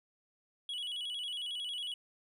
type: tone with vibrato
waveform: triangle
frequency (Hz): 3136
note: G7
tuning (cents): 0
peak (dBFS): -35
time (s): 0.69-1.94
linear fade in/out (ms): 2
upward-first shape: square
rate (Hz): 11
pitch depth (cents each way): 100
effects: resampled to 32000 Hz